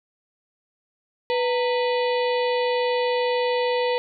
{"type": "harmonic tone with a mistuned harmonic", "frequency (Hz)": 493.9, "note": "B4", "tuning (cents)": 0, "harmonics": [1, 2, 4, 5, 6, 7, 8, 9], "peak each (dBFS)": [-21, -27, -33, -35, -37, -38, -39, -40], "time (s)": [1.3, 3.98], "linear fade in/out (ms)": 0, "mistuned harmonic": 2, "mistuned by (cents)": -120, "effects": []}